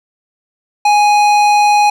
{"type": "tone with tanh clipping", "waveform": "sine", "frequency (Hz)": 830.6, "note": "G#5", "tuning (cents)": 0, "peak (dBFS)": -9, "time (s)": [0.85, 1.9], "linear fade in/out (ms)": 5, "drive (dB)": 16, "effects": []}